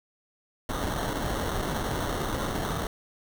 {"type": "noise with sample-and-hold", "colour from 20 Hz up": "pink", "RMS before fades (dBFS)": -30, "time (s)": [0.69, 2.87], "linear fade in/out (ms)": 2, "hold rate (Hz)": 2450, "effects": []}